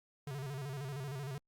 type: tone with vibrato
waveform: square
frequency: 137.6 Hz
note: C#3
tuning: 12 cents flat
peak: -40 dBFS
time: 0.27-1.38 s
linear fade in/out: 2 ms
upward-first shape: square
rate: 13 Hz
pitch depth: 92 cents each way
effects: Opus 48 kbps